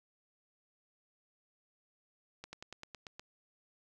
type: slowing click train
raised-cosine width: 0.2 ms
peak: -28 dBFS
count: 8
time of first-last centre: 2.44-3.195 s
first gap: 90 ms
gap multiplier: 1.06
effects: none